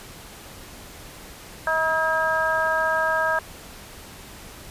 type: harmonic tone with a mistuned harmonic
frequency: 319.1 Hz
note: D#4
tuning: 44 cents sharp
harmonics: 2 / 3 / 4 / 5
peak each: -25 / -26 / -27 / -23 dBFS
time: 1.67-3.39 s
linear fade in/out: 2 ms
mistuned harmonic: 5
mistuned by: +21 cents
effects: pink hiss -42 dBFS RMS until 4.7 s + resampled to 32000 Hz

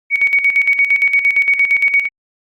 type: tone with tremolo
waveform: sine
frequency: 2241 Hz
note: C#7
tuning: 18 cents sharp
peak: -8 dBFS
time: 0.1-2.09 s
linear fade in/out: 50 ms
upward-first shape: square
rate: 8.7 Hz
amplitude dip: 65%
effects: Opus 32 kbps

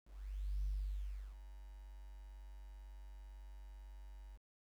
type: tone with ADSR envelope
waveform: sine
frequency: 49 Hz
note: G1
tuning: in tune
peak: -34 dBFS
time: 0.05-4.38 s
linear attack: 590 ms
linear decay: 700 ms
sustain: -16 dB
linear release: 26 ms
effects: tanh soft clip ceiling -32 dBFS + 11-bit

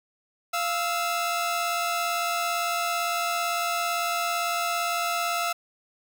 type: tone pair together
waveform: sawtooth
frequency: 693.4 / 1309 Hz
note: F5 / E6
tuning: -13 / -13 cents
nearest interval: major seventh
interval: 1100 cents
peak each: -24 / -24 dBFS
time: 0.53-5.53 s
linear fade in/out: 10 ms
effects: none

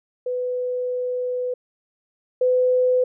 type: tone pair in turn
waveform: sine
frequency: 498.6 / 504.1 Hz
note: B4 / B4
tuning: +16 / +35 cents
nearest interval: unison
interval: 19 cents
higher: second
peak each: -22 / -15 dBFS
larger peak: second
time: 0.26-1.54 / 2.41-3.04 s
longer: first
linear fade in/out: 5 ms
effects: none

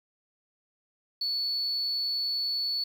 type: tone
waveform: sine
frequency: 4435 Hz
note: C#8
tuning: in tune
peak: -26 dBFS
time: 1.21-2.84 s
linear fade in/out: 5 ms
effects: tanh soft clip ceiling -22 dBFS + 9-bit

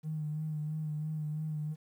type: tone with vibrato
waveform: triangle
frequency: 153.6 Hz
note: D#3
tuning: 22 cents flat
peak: -29 dBFS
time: 0.03-1.76 s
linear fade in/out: 50 ms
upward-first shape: sine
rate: 3 Hz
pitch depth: 32 cents each way
effects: tanh soft clip ceiling -31 dBFS + 11-bit

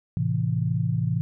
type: chord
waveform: sine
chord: A minor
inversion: none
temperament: just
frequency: 110 / 132 / 165 Hz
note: A2 / C3 / E3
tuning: 0 / +16 / +2 cents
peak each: -26 dBFS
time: 0.17-1.21 s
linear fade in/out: 0 ms
effects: none

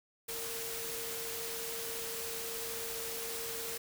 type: tone in noise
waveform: sine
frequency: 458.5 Hz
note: A#4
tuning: 29 cents flat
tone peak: -44 dBFS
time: 0.28-3.78 s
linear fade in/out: 10 ms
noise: white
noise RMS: -40 dBFS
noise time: 0.28-3.78 s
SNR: -7 dB
effects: none

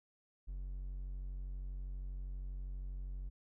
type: tone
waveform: triangle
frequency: 46.25 Hz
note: F#1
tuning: in tune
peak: -38 dBFS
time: 0.47-3.3 s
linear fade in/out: 20 ms
effects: none

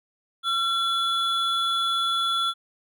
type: tone pair together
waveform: triangle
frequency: 1359 / 3424 Hz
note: F6 / A7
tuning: -48 / -48 cents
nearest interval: octave + major third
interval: 1600 cents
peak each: -23 dBFS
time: 0.43-2.54 s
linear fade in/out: 50 ms
effects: none

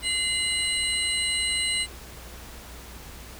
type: tone cluster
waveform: sine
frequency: 2066 / 2902 / 4044 / 8490 Hz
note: C7 / F#7 / B7 / C9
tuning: -22 / -34 / +40 / +24 cents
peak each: -29 dBFS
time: 0.02-1.87 s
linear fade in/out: 50 ms
effects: added 60 Hz sine -44 dBFS peak until 3.39 s + pink hiss -44 dBFS RMS until 3.39 s

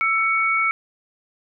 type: tone pair together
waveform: sine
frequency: 1327 / 2232 Hz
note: E6 / C#7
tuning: +11 / +11 cents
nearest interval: major sixth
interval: 900 cents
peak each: -21 / -19 dBFS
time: 0.01-0.71 s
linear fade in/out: 0 ms
effects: none

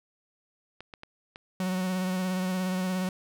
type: clicks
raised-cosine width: 0.3 ms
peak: -26 dBFS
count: 4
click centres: 0.806 / 0.938 / 1.034 / 1.359 s
type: tone with vibrato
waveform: 45% pulse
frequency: 185 Hz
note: F#3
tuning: in tune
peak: -27 dBFS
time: 1.6-3.09 s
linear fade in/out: 2 ms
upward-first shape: sine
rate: 17 Hz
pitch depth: 25 cents each way
effects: none

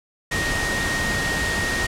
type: tone in noise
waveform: sine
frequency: 1864.7 Hz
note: A#6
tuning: in tune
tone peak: -24 dBFS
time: 0.31-1.87 s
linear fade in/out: 10 ms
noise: pink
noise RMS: -25 dBFS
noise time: 0.31-1.87 s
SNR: -2 dB
effects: low-pass 9000 Hz 12 dB/octave

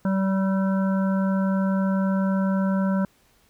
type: harmonic tone with a mistuned harmonic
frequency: 192 Hz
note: G3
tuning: 36 cents flat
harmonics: 1 / 3 / 5 / 7 / 8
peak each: -20 / -30 / -34 / -37 / -38 dBFS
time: 0.05-3.05 s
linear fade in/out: 2 ms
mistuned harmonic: 5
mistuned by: +25 cents
effects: pink hiss -61 dBFS RMS until 3.49 s

